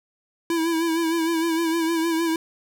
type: tone with vibrato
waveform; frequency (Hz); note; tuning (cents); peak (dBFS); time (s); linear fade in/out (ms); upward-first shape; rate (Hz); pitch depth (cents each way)
square; 329.6; E4; 0; -21; 0.5-2.36; 2; sine; 6.5; 48
effects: none